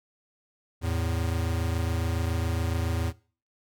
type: tone pair together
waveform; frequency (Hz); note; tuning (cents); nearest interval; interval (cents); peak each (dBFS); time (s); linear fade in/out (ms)
square; 82.61 / 109.8; E2 / A2; +4 / -3; perfect fourth; 493; -28 / -31; 0.81-3.13; 50
effects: noise-tail reverb RT60 0.4 s tail -21 dB re dry